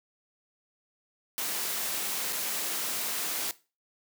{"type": "noise with dropouts", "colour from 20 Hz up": "white", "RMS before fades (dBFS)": -32, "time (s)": [1.38, 3.51], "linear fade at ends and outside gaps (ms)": 0, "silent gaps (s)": [2.325, 2.329], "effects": ["noise-tail reverb RT60 0.3 s tail -18 dB re dry", "high-pass 200 Hz 12 dB/octave"]}